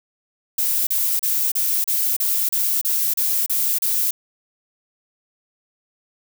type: noise bursts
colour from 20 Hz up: violet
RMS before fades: -20 dBFS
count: 11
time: 0.58-4.11 s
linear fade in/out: 5 ms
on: 290 ms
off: 34 ms
effects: none